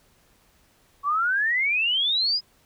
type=exponential sweep; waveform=sine; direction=up; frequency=1108.7 to 5100 Hz; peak=-20 dBFS; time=1.03-2.41 s; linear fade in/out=50 ms; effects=pink hiss -61 dBFS RMS until 2.65 s